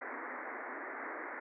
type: band-pass noise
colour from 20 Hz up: white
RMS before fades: -43 dBFS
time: 0.01-1.4 s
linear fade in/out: 10 ms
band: 240 to 2100 Hz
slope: 96 dB/octave
effects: none